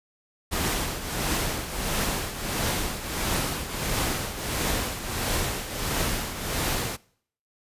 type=noise with tremolo; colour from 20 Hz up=pink; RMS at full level=-25 dBFS; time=0.51-6.97 s; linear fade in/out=20 ms; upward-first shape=triangle; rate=1.5 Hz; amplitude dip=70%; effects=noise-tail reverb RT60 0.6 s tail -23 dB re dry + resampled to 32000 Hz